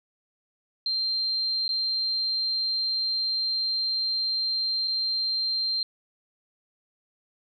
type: tone with dropouts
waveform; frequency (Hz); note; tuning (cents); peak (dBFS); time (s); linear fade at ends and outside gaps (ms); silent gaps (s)
sine; 4161; C8; -10; -24; 0.86-5.83; 2; 1.68-1.69 / 4.875-4.879
effects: none